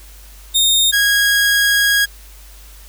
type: tone pair in turn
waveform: sawtooth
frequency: 3680 / 1644.9 Hz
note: A#7 / G#6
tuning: -23 / -17 cents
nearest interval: octave + major second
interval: 1394 cents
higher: first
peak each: -8 dBFS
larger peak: neither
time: 0.54-0.92 / 0.92-2.06 s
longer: second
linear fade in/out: 20 ms
effects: added 50 Hz sine -38 dBFS peak until 2.88 s + white hiss -44 dBFS RMS until 2.88 s